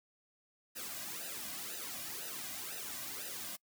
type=noise with flanger; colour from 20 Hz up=white; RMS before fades=-43 dBFS; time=0.75-3.57 s; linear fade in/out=20 ms; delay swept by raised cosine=0.89 to 2.29 ms; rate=2 Hz; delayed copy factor=-0.85; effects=noise-tail reverb RT60 0.1 s tail -25 dB re dry